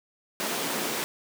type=high-pass noise; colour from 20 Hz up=pink; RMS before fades=-30 dBFS; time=0.4-1.04 s; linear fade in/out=0 ms; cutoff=210 Hz; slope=24 dB/octave; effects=none